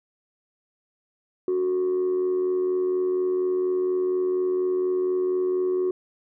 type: tone with amplitude modulation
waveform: sine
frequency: 367.7 Hz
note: F#4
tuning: 11 cents flat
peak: -17 dBFS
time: 1.48-5.91 s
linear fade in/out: 2 ms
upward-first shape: sine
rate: 84.2 Hz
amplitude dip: 50%
effects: tanh soft clip ceiling -18 dBFS